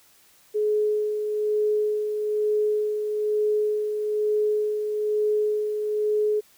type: tone with tremolo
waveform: sine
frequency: 423.2 Hz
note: G#4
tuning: 33 cents sharp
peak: -19 dBFS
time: 0.54-6.41 s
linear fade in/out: 20 ms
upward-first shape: sine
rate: 1.1 Hz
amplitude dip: 45%
effects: white hiss -57 dBFS RMS until 6.57 s